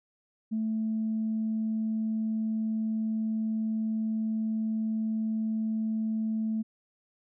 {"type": "tone", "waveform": "sine", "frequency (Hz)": 220, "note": "A3", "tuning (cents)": 0, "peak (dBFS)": -26, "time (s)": [0.51, 6.63], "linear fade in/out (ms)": 20, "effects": ["tanh soft clip ceiling -22 dBFS"]}